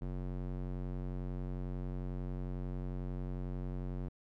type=tone with band-pass filter; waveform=square; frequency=45.56 Hz; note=F#1; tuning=26 cents flat; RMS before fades=-39 dBFS; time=0.01-4.09 s; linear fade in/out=10 ms; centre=180 Hz; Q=0.57; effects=none